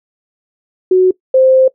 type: tone pair in turn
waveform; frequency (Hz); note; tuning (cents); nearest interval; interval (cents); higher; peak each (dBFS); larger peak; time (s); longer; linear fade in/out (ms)
sine; 370.3 / 522.4; F#4 / C5; +1 / -3; tritone; 596; second; -5; neither; 0.91-1.11 / 1.34-1.68; second; 5
effects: noise-tail reverb RT60 0.1 s tail -20 dB re dry